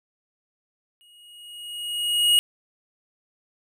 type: tone with exponential growth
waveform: square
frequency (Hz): 2884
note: F#7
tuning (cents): -45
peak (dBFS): -14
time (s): 1.01-2.39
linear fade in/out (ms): 0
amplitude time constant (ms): 300
effects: none